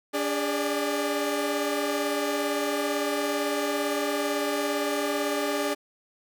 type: tone cluster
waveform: sawtooth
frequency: 287.6 / 407.5 / 593 Hz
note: D4 / G#4 / D5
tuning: -36 / -33 / +17 cents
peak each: -26 dBFS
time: 0.13-5.75 s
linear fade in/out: 20 ms
effects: none